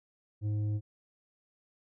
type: tone with tanh clipping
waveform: triangle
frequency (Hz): 105.2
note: G#2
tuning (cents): +23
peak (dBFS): -30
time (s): 0.41-0.81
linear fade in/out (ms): 50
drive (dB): 11
effects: none